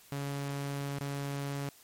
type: tone with dropouts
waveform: sawtooth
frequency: 140.7 Hz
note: C#3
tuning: 26 cents sharp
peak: -30 dBFS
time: 0.12-1.69 s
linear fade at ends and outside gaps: 2 ms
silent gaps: 0.988-1.007 s
effects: white hiss -58 dBFS RMS until 1.83 s + MP3 64 kbps